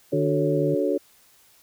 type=chord; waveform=sine; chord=D major seventh; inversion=none; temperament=equal; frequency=293.7 / 370 / 440 / 554.4 Hz; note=D4 / F#4 / A4 / C#5; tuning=0 / 0 / 0 / 0 cents; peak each=-26 dBFS; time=0.12-0.98 s; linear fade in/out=10 ms
type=tone with vibrato; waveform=sine; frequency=150.5 Hz; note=D3; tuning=43 cents sharp; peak=-25 dBFS; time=0.13-0.75 s; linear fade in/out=10 ms; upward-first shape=square; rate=3.5 Hz; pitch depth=8 cents each way
effects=white hiss -57 dBFS RMS until 1.62 s